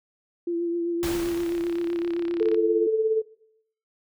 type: tone with vibrato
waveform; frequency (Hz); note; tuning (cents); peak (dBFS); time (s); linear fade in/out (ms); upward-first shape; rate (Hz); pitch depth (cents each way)
sine; 341.5; F4; -39; -24; 0.47-2.87; 5; triangle; 7.7; 32
type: noise with exponential decay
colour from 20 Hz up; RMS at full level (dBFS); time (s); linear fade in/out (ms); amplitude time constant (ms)
pink; -30; 1.03-2.32; 0; 280
type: click train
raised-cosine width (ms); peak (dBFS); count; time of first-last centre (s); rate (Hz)
0.3; -23; 47; 1.2-2.545; 34.2
type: tone with tremolo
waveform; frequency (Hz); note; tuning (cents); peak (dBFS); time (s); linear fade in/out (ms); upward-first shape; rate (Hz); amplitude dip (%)
sine; 440; A4; 0; -17; 2.4-3.22; 10; sine; 17; 55
effects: noise-tail reverb RT60 0.7 s tail -19 dB re dry